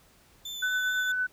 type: tone with vibrato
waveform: 35% pulse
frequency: 3520 Hz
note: A7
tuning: in tune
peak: -34 dBFS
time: 0.45-1.12 s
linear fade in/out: 5 ms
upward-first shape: triangle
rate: 4.6 Hz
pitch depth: 18 cents each way
type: tone with tremolo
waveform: sine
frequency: 1500 Hz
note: F#6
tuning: 23 cents sharp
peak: -24 dBFS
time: 0.62-1.27 s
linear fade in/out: 10 ms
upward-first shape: triangle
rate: 8.8 Hz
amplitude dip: 35%
effects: pink hiss -60 dBFS RMS until 1.32 s